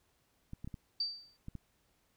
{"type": "clicks", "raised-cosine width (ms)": 5, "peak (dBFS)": -31, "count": 6, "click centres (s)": [0.534, 0.645, 0.675, 0.742, 1.484, 1.553]}
{"type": "tone with exponential decay", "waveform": "sine", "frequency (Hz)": 4640, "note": "D8", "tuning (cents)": -22, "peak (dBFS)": -29, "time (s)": [1, 1.37], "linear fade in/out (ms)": 5, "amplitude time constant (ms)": 79}
{"effects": ["pink hiss -74 dBFS RMS until 2.16 s"]}